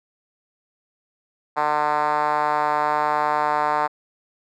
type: tone with band-pass filter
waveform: 5% pulse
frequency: 149.9 Hz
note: D3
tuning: 36 cents sharp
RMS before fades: -21 dBFS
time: 1.56-3.88 s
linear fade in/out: 20 ms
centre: 890 Hz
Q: 2.3
effects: none